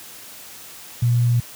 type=tone; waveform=sine; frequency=120 Hz; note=B2; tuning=49 cents flat; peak=-14 dBFS; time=1.02-1.4 s; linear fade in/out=5 ms; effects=white hiss -40 dBFS RMS until 1.55 s + high-pass 60 Hz 12 dB/octave